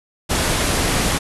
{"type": "low-pass noise", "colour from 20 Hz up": "pink", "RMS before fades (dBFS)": -19, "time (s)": [0.29, 1.19], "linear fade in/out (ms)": 20, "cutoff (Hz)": 12000, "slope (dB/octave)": 96, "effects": []}